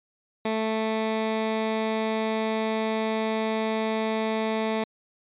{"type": "tone", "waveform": "15% pulse", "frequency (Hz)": 220, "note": "A3", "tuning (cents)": 0, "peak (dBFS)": -18, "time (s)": [0.45, 4.84], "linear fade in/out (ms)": 5, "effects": ["resampled to 8000 Hz"]}